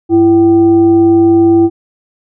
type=tone with frequency modulation; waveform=sine; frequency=335.3 Hz; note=E4; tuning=30 cents sharp; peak=-4 dBFS; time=0.09-1.7 s; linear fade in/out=50 ms; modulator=434 Hz; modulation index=0.34; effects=none